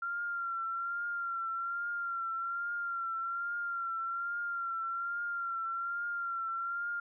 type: tone with vibrato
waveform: sine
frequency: 1378 Hz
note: F6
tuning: 24 cents flat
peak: -33 dBFS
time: 0.02-7 s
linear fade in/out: 5 ms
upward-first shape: triangle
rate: 1.2 Hz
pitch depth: 45 cents each way
effects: none